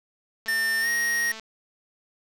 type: click train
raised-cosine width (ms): 0.2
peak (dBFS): -23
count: 208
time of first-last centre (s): 0.46-1.397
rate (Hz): 221
type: tone with pitch glide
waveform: square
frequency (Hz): 1800 to 1874.3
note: A6 to A#6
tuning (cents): +39 to +9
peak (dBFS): -23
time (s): 0.48-1.32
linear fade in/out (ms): 5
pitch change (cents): +70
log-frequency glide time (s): 0.81-0.88
effects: none